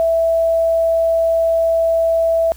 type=tone; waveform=sine; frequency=659.3 Hz; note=E5; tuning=in tune; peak=-12 dBFS; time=0-2.52 s; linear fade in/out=0 ms; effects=added 60 Hz sine -37 dBFS peak until 2.56 s + white hiss -46 dBFS RMS until 2.56 s